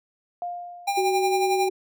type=tone with exponential decay; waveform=sine; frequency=704 Hz; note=F5; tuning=14 cents sharp; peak=-26 dBFS; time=0.42-1.53 s; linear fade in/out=1 ms; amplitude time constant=240 ms
type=tone with tremolo; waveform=square; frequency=800 Hz; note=G5; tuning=35 cents sharp; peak=-21 dBFS; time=0.87-1.69 s; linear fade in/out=10 ms; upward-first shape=sine; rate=11 Hz; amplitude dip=55%
type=tone; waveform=sine; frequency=374.9 Hz; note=F#4; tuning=23 cents sharp; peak=-22 dBFS; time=0.97-1.7 s; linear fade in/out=10 ms
effects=none